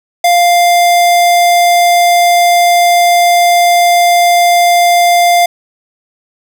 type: tone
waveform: square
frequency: 698.5 Hz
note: F5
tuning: in tune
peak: -6 dBFS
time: 0.24-5.46 s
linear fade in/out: 5 ms
effects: none